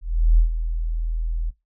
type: tone with ADSR envelope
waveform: sine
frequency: 40.78 Hz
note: E1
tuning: 18 cents flat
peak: -10 dBFS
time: 0.01-1.51 s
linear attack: 370 ms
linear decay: 110 ms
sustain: -11 dB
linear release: 20 ms
effects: noise-tail reverb RT60 0.2 s tail -19 dB re dry